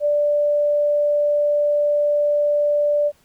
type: tone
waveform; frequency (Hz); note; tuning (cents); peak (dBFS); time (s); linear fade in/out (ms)
sine; 587.3; D5; 0; -15; 0-3.12; 50
effects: pink hiss -58 dBFS RMS until 3.24 s